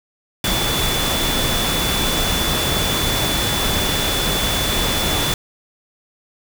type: tone in noise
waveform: sine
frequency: 3465 Hz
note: A7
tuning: 27 cents flat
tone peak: -23 dBFS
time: 0.44-5.34 s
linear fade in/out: 2 ms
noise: pink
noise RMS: -20 dBFS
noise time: 0.44-5.34 s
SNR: -6 dB
effects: none